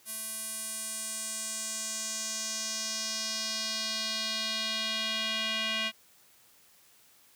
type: tone with band-pass filter sweep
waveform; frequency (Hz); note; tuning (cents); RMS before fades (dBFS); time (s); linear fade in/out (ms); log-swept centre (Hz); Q
square; 220; A3; 0; -34; 0.05-5.92; 50; 11000 to 2900; 2.4
effects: white hiss -61 dBFS RMS until 7.35 s + high-pass 60 Hz 12 dB/octave